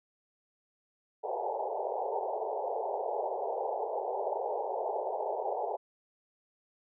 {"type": "band-pass noise", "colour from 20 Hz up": "white", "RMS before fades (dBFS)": -34, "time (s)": [1.23, 5.77], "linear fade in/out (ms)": 20, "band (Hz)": [390, 900], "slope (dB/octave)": 96, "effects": []}